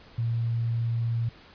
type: tone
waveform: sine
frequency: 116.2 Hz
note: A#2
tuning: 5 cents flat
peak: -24 dBFS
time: 0.18-1.29 s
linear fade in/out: 5 ms
effects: pink hiss -52 dBFS RMS until 1.54 s + resampled to 11025 Hz